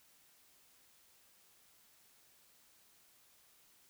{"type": "silence", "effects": ["white hiss -67 dBFS RMS until 3.89 s"]}